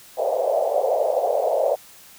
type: band-pass noise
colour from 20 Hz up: white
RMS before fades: -21 dBFS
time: 0.17-1.76 s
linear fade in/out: 20 ms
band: 510 to 680 Hz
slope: 48 dB/octave
effects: white hiss -47 dBFS RMS until 2.18 s